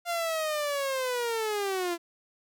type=linear sweep; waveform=sawtooth; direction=down; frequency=698.5 to 335.7 Hz; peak=-24 dBFS; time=0.05-1.98 s; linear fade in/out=50 ms; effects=none